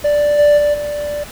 triangle tone with level steps, 587.3 Hz, D5, in tune, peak -9 / -5 / -9 / -17 dBFS, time 0.04-1.24 s, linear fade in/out 10 ms, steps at 0.38 / 0.57 / 0.73 s, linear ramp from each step 20 ms, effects added 60 Hz sine -38 dBFS peak until 1.31 s + pink hiss -34 dBFS RMS until 1.31 s

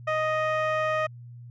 15% pulse tone with low-pass filter, 623 Hz, D#5, 2 cents sharp, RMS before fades -26 dBFS, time 0.07-1.07 s, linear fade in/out 10 ms, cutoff 2000 Hz, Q 0.62, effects added 120 Hz sine -41 dBFS peak until 1.5 s

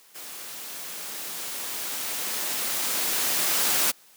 white noise with level ramp, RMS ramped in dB -40 to -22 dBFS, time 0.14-3.92 s, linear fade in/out 20 ms, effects white hiss -55 dBFS RMS until 4.16 s + high-pass 200 Hz 12 dB/octave

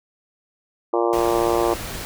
harmonic tone, 116.54 Hz, A#2, in tune, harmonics 3 / 4 / 5 / 6 / 7 / 8 / 9 / 10, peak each -21 / -23 / -25 / -27 / -28 / -29 / -30 / -31 dBFS, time 0.93-1.74 s, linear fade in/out 5 ms
pink noise, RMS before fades -31 dBFS, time 1.13-2.05 s, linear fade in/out 0 ms
effects none

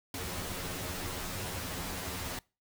pink noise with comb filter, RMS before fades -38 dBFS, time 0.14-2.39 s, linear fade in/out 2 ms, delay 11 ms, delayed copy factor +1, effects noise-tail reverb RT60 0.3 s tail -24 dB re dry

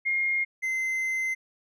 sine / triangle tone pair in turn, 2133 / 2067 Hz, C7 / C7, +33 / -22 cents, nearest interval minor second, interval 55 cents, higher first, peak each -23 / -24 dBFS, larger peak first, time 0.05-0.45 / 0.62-1.35 s, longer second, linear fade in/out 20 ms, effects none

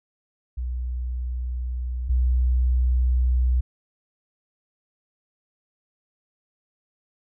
sine tone pair in turn, 61.74 / 62.31 Hz, B1 / B1, 0 / +16 cents, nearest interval unison, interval 16 cents, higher second, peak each -25 / -17 dBFS, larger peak second, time 0.57-2.09 / 2.09-3.61 s, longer neither, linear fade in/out 10 ms, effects none

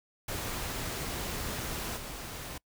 pink noise with level steps, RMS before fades -36 / -41 dBFS, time 0.28-2.58 s, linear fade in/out 5 ms, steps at 1.96 s, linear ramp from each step 20 ms, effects noise-tail reverb RT60 0.1 s tail -25 dB re dry

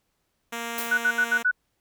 5% pulse tone, 233.1 Hz, A#3, in tune, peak -19 dBFS, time 0.52-1.43 s, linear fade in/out 10 ms
blue noise with exponential decay, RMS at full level -29 dBFS, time 0.78-1.13 s, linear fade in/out 2 ms, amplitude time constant 75 ms
sine tone bursts, 1480 Hz, F#6, in tune, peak -18 dBFS, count 5, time 0.91-1.514 s, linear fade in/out 10 ms, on 68 ms, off 66 ms
effects pink hiss -74 dBFS RMS until 1.8 s

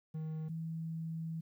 triangle / sine tone pair in turn, 157.4 / 162.57 Hz, D#3 / E3, +20 / -24 cents, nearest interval minor second, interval 56 cents, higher second, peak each -35 / -37 dBFS, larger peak first, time 0.14-0.49 / 0.49-1.41 s, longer second, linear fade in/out 10 ms, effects 12-bit

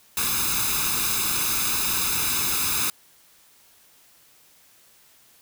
white noise with comb filter, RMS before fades -24 dBFS, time 0.17-2.9 s, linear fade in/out 2 ms, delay 0.79 ms, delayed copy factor +0.75, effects white hiss -56 dBFS RMS until 5.41 s

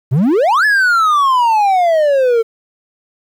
triangle exponential two-way sweep, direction up then down, 116.54 to 1739 to 444.6 Hz, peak -7 dBFS, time 0.11-2.43 s, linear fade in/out 20 ms, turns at 0.65 s, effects 8-bit

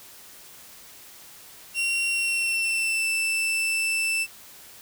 40% pulse tone with pitch glide, 2744 to 2658 Hz, F7 to E7, -31 to +14 cents, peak -22 dBFS, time 1.74-4.27 s, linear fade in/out 50 ms, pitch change -55 cents, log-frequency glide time 2.1-3.07 s, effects white hiss -47 dBFS RMS until 4.81 s

